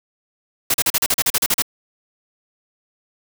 white noise bursts, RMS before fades -17 dBFS, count 12, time 0.7-1.622 s, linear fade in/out 5 ms, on 42 ms, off 38 ms, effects none

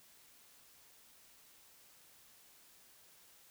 silence, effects white hiss -63 dBFS RMS until 3.5 s

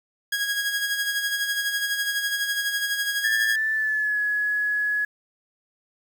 sawtooth tone with tremolo, 1647 Hz, G#6, 15 cents flat, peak -18 dBFS, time 0.32-3.56 s, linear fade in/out 5 ms, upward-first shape sine, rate 12 Hz, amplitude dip 50%
sine tone with pitch glide, 1760 to 1687.3 Hz, A6 to G#6, 0 to +27 cents, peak -21 dBFS, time 3.24-5.05 s, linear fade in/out 5 ms, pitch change -73 cents, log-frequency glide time 3.74-4.19 s
effects 8-bit

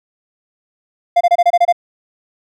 triangle tone bursts, 697 Hz, F5, 4 cents flat, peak -5 dBFS, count 8, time 1.16-1.726 s, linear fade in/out 10 ms, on 48 ms, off 26 ms, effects none

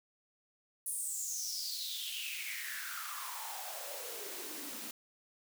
white noise with high-pass filter sweep, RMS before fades -41 dBFS, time 0.86-4.91 s, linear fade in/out 2 ms, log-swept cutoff 10000 to 220 Hz, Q 6.9, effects none

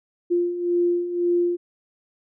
sine beating tone pair, 347.9 / 349.8 Hz, F4 / F4, -7 / +3 cents, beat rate 1.9 Hz, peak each -26 / -20 dBFS, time 0.3-1.57 s, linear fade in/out 20 ms, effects none

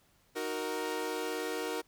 sawtooth chord, D# minor, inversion none, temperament equal, 311.1 / 370 / 466.2 Hz, D#4 / F#4 / A#4, 0 / 0 / 0 cents, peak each -36 / -35 / -32 dBFS, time 0.35-1.82 s, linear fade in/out 20 ms, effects pink hiss -68 dBFS RMS until 1.87 s

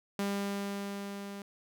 sawtooth tone with level ramp, 200 Hz, G3, 35 cents sharp, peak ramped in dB -26 to -37 dBFS, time 0.19-1.42 s, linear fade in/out 2 ms, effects none

